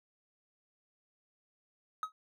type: tone with exponential decay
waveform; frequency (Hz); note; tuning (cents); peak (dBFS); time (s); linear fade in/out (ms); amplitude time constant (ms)
triangle; 1270; D#6; +35; -27; 2.03-2.12; 1; 19
effects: none